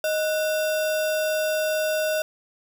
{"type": "tone with sample-and-hold", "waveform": "sine", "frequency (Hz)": 622.3, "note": "D#5", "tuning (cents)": 0, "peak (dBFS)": -21, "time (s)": [0.04, 2.22], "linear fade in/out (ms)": 2, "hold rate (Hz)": 2100, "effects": []}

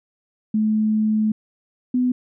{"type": "tone pair in turn", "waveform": "sine", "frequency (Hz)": [215.8, 250.2], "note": ["A3", "B3"], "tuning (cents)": [-33, 23], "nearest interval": "minor third", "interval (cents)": 256, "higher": "second", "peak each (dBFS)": [-16, -16], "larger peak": "neither", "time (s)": [[0.54, 1.32], [1.94, 2.12]], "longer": "first", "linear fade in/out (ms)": 5, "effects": []}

